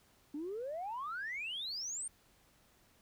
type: exponential sweep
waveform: sine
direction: up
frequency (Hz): 281.6 to 9090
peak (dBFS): -37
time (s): 0.34-2.08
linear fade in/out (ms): 5
effects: tanh soft clip ceiling -34 dBFS + pink hiss -68 dBFS RMS until 3.01 s